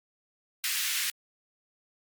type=high-pass noise; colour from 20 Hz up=pink; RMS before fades=-30 dBFS; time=0.64-1.1 s; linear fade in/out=0 ms; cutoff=1800 Hz; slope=24 dB/octave; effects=Opus 48 kbps